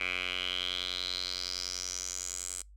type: tone with band-pass filter sweep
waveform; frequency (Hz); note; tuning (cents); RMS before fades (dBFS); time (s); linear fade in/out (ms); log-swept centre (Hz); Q
10% pulse; 90.6; F#2; -36; -36; 0-2.62; 5; 2400 to 8100; 5.8
effects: noise-tail reverb RT60 0.2 s tail -25 dB re dry + added 50 Hz sine -51 dBFS peak until 2.76 s